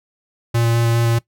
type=tone with vibrato; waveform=square; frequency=116.54 Hz; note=A#2; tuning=in tune; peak=-15 dBFS; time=0.54-1.19 s; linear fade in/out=10 ms; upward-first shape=square; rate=4.9 Hz; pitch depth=8 cents each way; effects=noise-tail reverb RT60 0.1 s tail -19 dB re dry